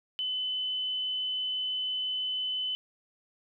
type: tone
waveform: sine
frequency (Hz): 3022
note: F#7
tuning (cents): +36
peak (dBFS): -29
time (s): 0.19-2.75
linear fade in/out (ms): 0
effects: none